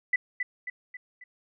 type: tone with echo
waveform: sine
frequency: 1993 Hz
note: B6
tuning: 15 cents sharp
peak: -20 dBFS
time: 0.13-0.16 s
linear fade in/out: 5 ms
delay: 270 ms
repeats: 4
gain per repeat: -6 dB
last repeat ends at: 1.24 s
effects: none